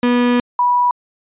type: tone pair in turn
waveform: 35% pulse / sine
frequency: 243.9 / 978.4 Hz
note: B3 / B5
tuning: -21 / -16 cents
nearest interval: 2 octaves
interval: 2405 cents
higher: second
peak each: -10 / -11 dBFS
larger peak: first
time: 0.03-0.4 / 0.59-0.91 s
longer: first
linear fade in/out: 2 ms
effects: resampled to 8000 Hz